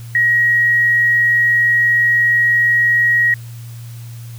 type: tone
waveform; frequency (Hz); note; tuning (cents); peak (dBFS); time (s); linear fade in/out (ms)
sine; 1897; A#6; +30; -10; 0.15-3.34; 2
effects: added 117 Hz sine -29 dBFS peak until 4.38 s + white hiss -44 dBFS RMS until 4.38 s